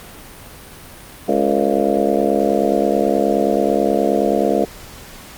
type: harmonic tone with a mistuned harmonic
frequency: 69.4 Hz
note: C#2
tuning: 3 cents sharp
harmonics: 3 / 4 / 5 / 6 / 7 / 8 / 9 / 10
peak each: -22 / -22 / -22 / -22 / -22 / -22 / -22 / -22 dBFS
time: 1.28-4.65 s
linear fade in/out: 5 ms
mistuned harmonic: 6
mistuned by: +87 cents
effects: pink hiss -38 dBFS RMS until 5.37 s + Opus 48 kbps